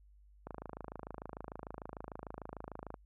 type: click train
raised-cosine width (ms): 1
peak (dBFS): -29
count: 67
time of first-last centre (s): 0.47-2.942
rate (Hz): 26.7
effects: added 50 Hz sine -59 dBFS peak until 3.05 s